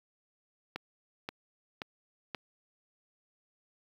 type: click train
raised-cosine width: 0.3 ms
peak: -20 dBFS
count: 4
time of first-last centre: 0.76-2.347 s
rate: 1.89 Hz
effects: high-pass 80 Hz 12 dB/octave + 8-bit